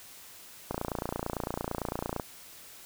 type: click train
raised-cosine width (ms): 1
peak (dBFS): -17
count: 44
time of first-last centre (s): 0.71-2.198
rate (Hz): 28.9
effects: white hiss -50 dBFS RMS until 2.85 s